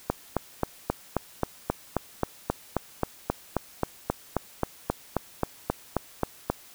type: click train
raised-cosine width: 1 ms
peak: -9 dBFS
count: 25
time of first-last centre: 0.1-6.5 s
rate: 3.75 Hz
effects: white hiss -51 dBFS RMS until 6.74 s